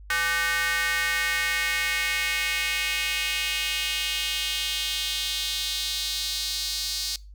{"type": "tone with high-pass filter sweep", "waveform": "square", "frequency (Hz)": 168.4, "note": "E3", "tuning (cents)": 37, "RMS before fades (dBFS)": -27, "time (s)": [0.1, 7.16], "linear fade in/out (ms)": 2, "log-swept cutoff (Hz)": [1600, 4500], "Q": 2.9, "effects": ["noise-tail reverb RT60 0.3 s tail -23 dB re dry", "added 50 Hz sine -42 dBFS peak until 7.34 s"]}